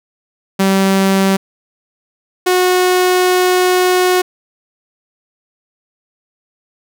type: tone pair in turn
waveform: sawtooth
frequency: 193.3 / 364.9 Hz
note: G3 / F#4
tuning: -24 / -24 cents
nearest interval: major seventh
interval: 1100 cents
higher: second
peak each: -6 dBFS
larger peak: neither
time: 0.59-1.37 / 2.46-4.22 s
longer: second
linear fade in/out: 10 ms
effects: none